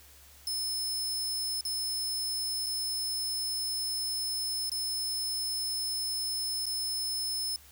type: tone with dropouts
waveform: sawtooth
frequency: 5230 Hz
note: E8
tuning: 15 cents flat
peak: -28 dBFS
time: 0.47-7.56 s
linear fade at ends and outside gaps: 1 ms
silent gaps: 1.609-1.651 / 2.662-2.666 / 4.696-4.717 / 6.657-6.665 s
effects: added 70 Hz sine -58 dBFS peak until 7.71 s + white hiss -56 dBFS RMS until 7.71 s